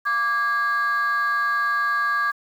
sine tone pair together, 1167.7 / 1639 Hz, D6 / G#6, -10 / -23 cents, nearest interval tritone, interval 587 cents, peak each -20 dBFS, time 0.05-2.32 s, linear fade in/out 20 ms, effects tanh soft clip ceiling -16 dBFS + 8-bit

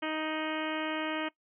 harmonic tone with a mistuned harmonic, 312.2 Hz, D#4, 6 cents sharp, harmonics 1 / 2 / 3 / 4 / 5 / 6 / 7 / 8 / 9 / 10, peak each -35 / -38 / -40 / -41 / -42 / -43 / -43 / -44 / -45 / -45 dBFS, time 0.02-1.29 s, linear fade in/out 10 ms, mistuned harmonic 9, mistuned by +31 cents, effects noise-tail reverb RT60 0.1 s tail -20 dB re dry

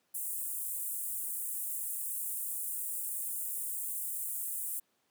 pink high-pass noise, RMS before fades -37 dBFS, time 0.14-4.8 s, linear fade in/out 10 ms, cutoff 8400 Hz, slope 48 dB/octave, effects pink hiss -75 dBFS RMS until 5.1 s + high-pass 200 Hz 12 dB/octave

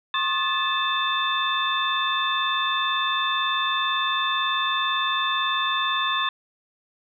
sine tone cluster, 1076 / 1234 / 1738 / 2621 / 3564 Hz, C6 / D#6 / A6 / E7 / A7, +48 / -15 / -22 / -11 / +22 cents, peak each -25 / -33 / -28 / -32 / -26 dBFS, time 0.14-6.29 s, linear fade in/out 2 ms, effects none

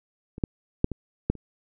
clicks, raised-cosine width 3 ms, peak -25 / -10 / -6 / -18 / -8 / -30 dBFS, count 6, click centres 0.381 / 0.438 / 0.844 / 0.917 / 1.3 / 1.353 s, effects none

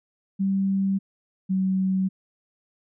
sine tone pair in turn, 194.3 / 189.21 Hz, G3 / F#3, -15 / +39 cents, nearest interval unison, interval 46 cents, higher first, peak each -20 dBFS, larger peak neither, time 0.39-0.99 / 1.49-2.09 s, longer neither, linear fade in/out 20 ms, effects none

